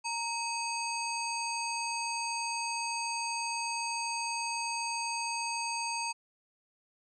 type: harmonic tone with a mistuned harmonic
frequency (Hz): 927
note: A#5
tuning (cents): -10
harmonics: 1 / 3 / 5 / 7 / 9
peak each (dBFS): -35 / -38 / -39 / -42 / -42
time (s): 0.04-6.13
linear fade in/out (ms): 20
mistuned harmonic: 3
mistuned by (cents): -150
effects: none